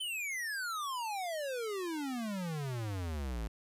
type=exponential sweep; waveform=square; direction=down; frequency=3112 to 51.91 Hz; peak=-36 dBFS; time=0-3.48 s; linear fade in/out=10 ms; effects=resampled to 32000 Hz + 12-bit